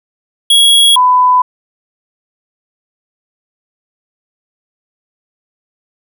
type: tone pair in turn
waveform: square / sine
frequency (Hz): 3322 / 1000.3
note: G#7 / B5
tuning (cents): 0 / +22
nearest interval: octave + major sixth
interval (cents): 2078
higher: first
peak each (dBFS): -5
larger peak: neither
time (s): 0.5-0.96 / 0.96-1.42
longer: neither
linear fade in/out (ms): 5
effects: none

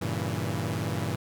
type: chord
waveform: sawtooth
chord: G diminished seventh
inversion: none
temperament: equal with one note detuned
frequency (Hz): 98 / 116.54 / 140.36 / 164.81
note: G2 / Bb2 / Db3 / Fb3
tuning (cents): 0 / 0 / +22 / 0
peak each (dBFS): -29 / -29 / -32 / -30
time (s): 0.01-1.16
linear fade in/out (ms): 10
effects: none

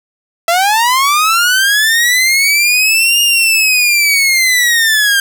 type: linear two-way sweep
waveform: sawtooth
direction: up then down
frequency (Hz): 659 to 2842 to 1582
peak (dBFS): -5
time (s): 0.48-5.2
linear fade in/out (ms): 2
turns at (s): 3.21
effects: none

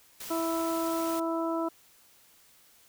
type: noise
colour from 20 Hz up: white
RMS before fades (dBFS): -41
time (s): 0.2-1.2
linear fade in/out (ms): 5
type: harmonic tone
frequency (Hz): 329.6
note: E4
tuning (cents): 0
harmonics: 1 / 2 / 3 / 4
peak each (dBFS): -30 / -33 / -36 / -37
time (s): 0.3-1.69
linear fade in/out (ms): 10
effects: white hiss -60 dBFS RMS until 2.88 s

